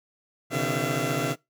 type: tone cluster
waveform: 15% pulse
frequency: 126.9 / 141.5 / 156.3 / 677 Hz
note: B2 / C#3 / D#3 / E5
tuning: +47 / +36 / +8 / +46 cents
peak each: -24 dBFS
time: 0.5-1.36 s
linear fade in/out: 50 ms
effects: noise-tail reverb RT60 0.2 s tail -23 dB re dry

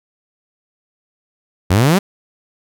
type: exponential sweep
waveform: sawtooth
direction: up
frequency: 84.6 to 207.7 Hz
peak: -6 dBFS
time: 1.7-1.99 s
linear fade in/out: 10 ms
effects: none

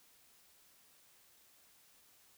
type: silence
effects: white hiss -66 dBFS RMS until 2.37 s

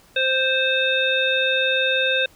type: harmonic tone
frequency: 523.3 Hz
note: C5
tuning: in tune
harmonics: 1 / 3 / 5 / 7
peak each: -23 / -23 / -23 / -23 dBFS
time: 0.16-2.26 s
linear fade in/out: 5 ms
effects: pink hiss -53 dBFS RMS until 2.35 s

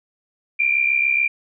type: tone pair together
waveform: sine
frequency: 2328 / 2395 Hz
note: D7 / D7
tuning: -16 / +33 cents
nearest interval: unison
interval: 49 cents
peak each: -21 / -17 dBFS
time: 0.59-1.28 s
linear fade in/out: 10 ms
effects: none

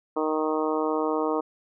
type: harmonic tone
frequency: 155.56 Hz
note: D#3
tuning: in tune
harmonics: 2 / 3 / 4 / 5 / 6 / 7 / 8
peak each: -28 / -27 / -32 / -34 / -33 / -33 / -36 dBFS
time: 0.16-1.41 s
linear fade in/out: 10 ms
effects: none

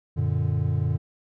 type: chord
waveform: triangle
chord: Gb augmented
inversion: none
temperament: equal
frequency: 92.5 / 116.54 / 146.83 Hz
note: Gb2 / Bb2 / D3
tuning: 0 / 0 / 0 cents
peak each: -24 dBFS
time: 0.16-0.98 s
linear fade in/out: 20 ms
effects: none

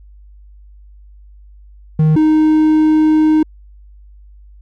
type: tone pair in turn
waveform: triangle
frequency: 155.56 / 310.5 Hz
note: D#3 / D#4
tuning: 0 / -3 cents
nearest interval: octave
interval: 1197 cents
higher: second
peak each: -6 dBFS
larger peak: neither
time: 1.99-2.16 / 2.16-3.43 s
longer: second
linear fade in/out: 5 ms
effects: added 50 Hz sine -38 dBFS peak until 4.61 s

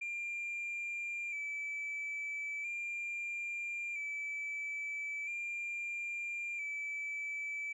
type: tone with vibrato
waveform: sine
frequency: 2349 Hz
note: D7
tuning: in tune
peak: -35 dBFS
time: 0.01-7.73 s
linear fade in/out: 10 ms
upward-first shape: square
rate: 0.38 Hz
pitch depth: 30 cents each way
effects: tanh soft clip ceiling -35 dBFS

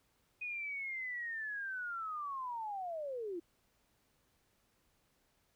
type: linear sweep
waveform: sine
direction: down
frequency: 2489 to 325.5 Hz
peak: -38 dBFS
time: 0.41-3.4 s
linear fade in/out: 10 ms
effects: pink hiss -75 dBFS RMS until 5.55 s

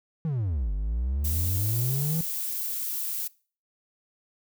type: exponential two-way sweep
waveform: triangle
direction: down then up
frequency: 168.4 to 47.68 to 168.4 Hz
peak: -23 dBFS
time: 0.25-2.21 s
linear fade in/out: 0 ms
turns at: 0.73 s
type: noise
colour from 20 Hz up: violet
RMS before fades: -31 dBFS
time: 1.24-3.28 s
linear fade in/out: 10 ms
effects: noise-tail reverb RT60 0.4 s tail -22 dB re dry

